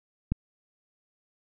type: click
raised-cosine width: 5 ms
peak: -13 dBFS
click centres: 0.32 s
effects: none